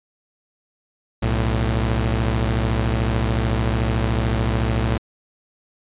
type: tone pair together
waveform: sawtooth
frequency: 62.52 / 111.4 Hz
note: B1 / A2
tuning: +22 / +22 cents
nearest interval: minor seventh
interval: 1000 cents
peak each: -17 dBFS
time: 1.22-4.98 s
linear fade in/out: 10 ms
effects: resampled to 8000 Hz